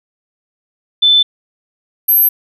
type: tone pair in turn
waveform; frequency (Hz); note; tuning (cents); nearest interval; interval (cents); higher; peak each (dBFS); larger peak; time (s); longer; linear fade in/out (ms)
sine; 3521 / 12443; A7 / G9; 0 / -14; octave + minor seventh; 2186; second; -6 / -7; first; 1.02-1.23 / 2.08-2.29; neither; 10
effects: none